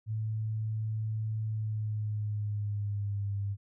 sine tone with pitch glide, 109.3 to 100.23 Hz, A2 to G2, -11 to +39 cents, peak -30 dBFS, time 0.06-3.57 s, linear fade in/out 50 ms, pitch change -150 cents, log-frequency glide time 1.46-3.34 s, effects none

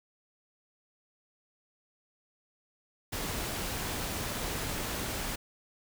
pink noise, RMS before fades -35 dBFS, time 3.12-5.36 s, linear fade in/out 10 ms, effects none

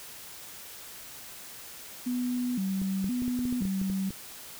sine tone with vibrato, 218 Hz, A3, 16 cents flat, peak -27 dBFS, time 2.06-4.1 s, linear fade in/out 10 ms, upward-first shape square, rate 0.97 Hz, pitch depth 220 cents each way
clicks, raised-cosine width 3 ms, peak -26 dBFS, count 12, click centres 2.817 / 3.043 / 3.221 / 3.28 / 3.391 / 3.454 / 3.526 / 3.622 / 3.653 / 3.815 / 3.9 / 4.106 s
effects white hiss -45 dBFS RMS until 4.59 s

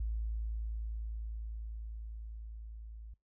sine tone with level ramp, 55 Hz, A1, in tune, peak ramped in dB -32 to -45 dBFS, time 0-3.14 s, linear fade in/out 5 ms, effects noise-tail reverb RT60 0.2 s tail -25 dB re dry

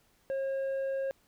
sine tone with tanh clipping, 540 Hz, C#5, 45 cents flat, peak -31 dBFS, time 0.3-1.11 s, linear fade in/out 0 ms, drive 5 dB, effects pink hiss -68 dBFS RMS until 1.27 s

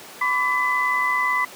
sine tone cluster, 1008 / 1146 / 2005 Hz, B5 / D6 / B6, +35 / -43 / +26 cents, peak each -24 / -25 / -21 dBFS, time 0.21-1.45 s, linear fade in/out 5 ms, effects pink hiss -40 dBFS RMS until 1.55 s + high-pass 300 Hz 12 dB/octave

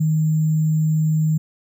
sine tone with sample-and-hold, 156.3 Hz, D#3, 8 cents sharp, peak -15 dBFS, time 0-1.38 s, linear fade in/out 10 ms, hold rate 7350 Hz, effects none

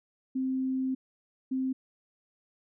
sine tone bursts at uneven times, 261.6 Hz, C4, in tune, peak -27 dBFS, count 2, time 0.35-0.95 / 1.51-1.73 s, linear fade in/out 10 ms, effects none

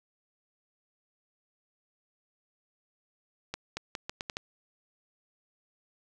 accelerating click train, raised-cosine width 0.2 ms, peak -17 dBFS, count 7, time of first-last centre 3.54-4.369 s, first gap 230 ms, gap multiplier 0.79, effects none

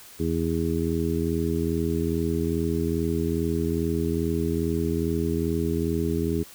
harmonic tone, 82.41 Hz, E2, in tune, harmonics 1 / 2 / 3 / 4 / 5, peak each -29 / -29 / -29 / -29 / -29 dBFS, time 0.19-6.44 s, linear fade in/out 20 ms, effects white hiss -47 dBFS RMS until 6.54 s

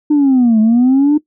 sine linear two-way sweep, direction down then up, 303.3 to 213.9 to 303.3 Hz, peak -5 dBFS, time 0.1-1.18 s, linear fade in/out 10 ms, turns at 0.6 s, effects noise-tail reverb RT60 0.1 s tail -19 dB re dry + tanh soft clip ceiling -5 dBFS

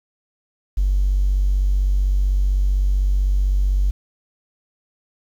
triangle tone, 47.88 Hz, G1, 40 cents flat, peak -11 dBFS, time 0.77-3.91 s, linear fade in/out 10 ms, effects tanh soft clip ceiling -12 dBFS + 8-bit

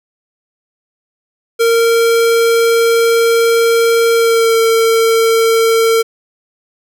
square tone with pitch glide, 461.2 to 453.3 Hz, A#4 to A#4, -19 to -48 cents, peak -9 dBFS, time 1.59-6.03 s, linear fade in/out 20 ms, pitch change -29 cents, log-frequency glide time 4.14-4.59 s, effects none

